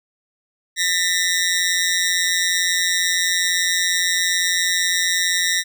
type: ring-modulated tone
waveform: 15% pulse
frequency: 1891 Hz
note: A#6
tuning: 24 cents sharp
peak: -8 dBFS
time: 0.76-5.64 s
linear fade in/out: 50 ms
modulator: 88.9 Hz
effects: none